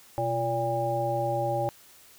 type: harmonic tone with a mistuned harmonic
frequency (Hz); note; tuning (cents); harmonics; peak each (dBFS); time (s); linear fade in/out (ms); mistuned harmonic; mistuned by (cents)
115.2; A#2; -20; 1 / 3 / 5 / 7; -32 / -34 / -29 / -29; 0.18-1.69; 0; 1; +130
effects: white hiss -54 dBFS RMS until 2.18 s